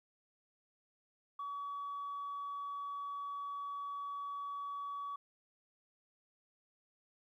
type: tone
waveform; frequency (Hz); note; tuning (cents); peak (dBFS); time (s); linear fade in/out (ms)
sine; 1135; C#6; +41; -38; 1.39-5.16; 5
effects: tanh soft clip ceiling -36 dBFS + 13-bit